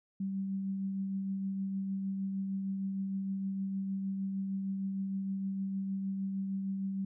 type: tone with tremolo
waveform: sine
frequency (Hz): 193.9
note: G3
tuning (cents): -19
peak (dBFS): -31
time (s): 0.2-7.05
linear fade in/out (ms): 5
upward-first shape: triangle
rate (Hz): 6.5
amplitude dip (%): 30
effects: none